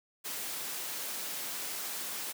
white high-pass noise, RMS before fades -38 dBFS, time 0.24-2.33 s, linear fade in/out 20 ms, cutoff 190 Hz, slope 12 dB/octave, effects none

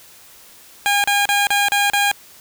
15% pulse tone bursts, 811 Hz, G#5, 41 cents flat, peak -8 dBFS, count 6, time 0.86-2.115 s, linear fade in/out 0 ms, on 180 ms, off 35 ms, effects white hiss -45 dBFS RMS until 2.4 s

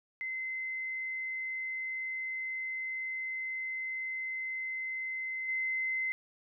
sine tone with level steps, 2059 Hz, C7, 28 cents flat, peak -34 / -30 dBFS, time 0.21-6.12 s, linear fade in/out 0 ms, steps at 5.48 s, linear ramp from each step 10 ms, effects none

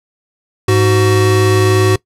square tone pair together, 103.83 / 374 Hz, G#2 / F#4, 0 / +19 cents, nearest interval octave + minor seventh, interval 2219 cents, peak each -12 dBFS, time 0.68-1.96 s, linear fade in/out 5 ms, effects noise-tail reverb RT60 0.1 s tail -21 dB re dry + low-pass 12000 Hz 12 dB/octave

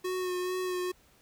square tone with vibrato, 365.3 Hz, F#4, 22 cents flat, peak -31 dBFS, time 0.04-0.92 s, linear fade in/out 10 ms, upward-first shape sine, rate 2.3 Hz, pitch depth 21 cents each way, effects pink hiss -63 dBFS RMS until 1.21 s

